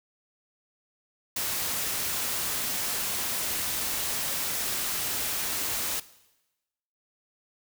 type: noise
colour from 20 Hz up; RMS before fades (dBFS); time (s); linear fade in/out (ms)
white; -30; 1.36-6; 5
effects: noise-tail reverb RT60 1.0 s tail -18 dB re dry